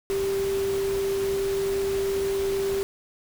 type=tone in noise; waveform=sine; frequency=392 Hz; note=G4; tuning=in tune; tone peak=-23 dBFS; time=0.1-2.83 s; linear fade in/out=0 ms; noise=pink; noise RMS=-36 dBFS; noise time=0.1-2.83 s; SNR=+10 dB; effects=none